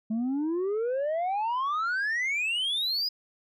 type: exponential sweep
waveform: sine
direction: up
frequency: 213.9 to 5040 Hz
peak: -23 dBFS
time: 0.1-3.09 s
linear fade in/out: 10 ms
effects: tanh soft clip ceiling -25 dBFS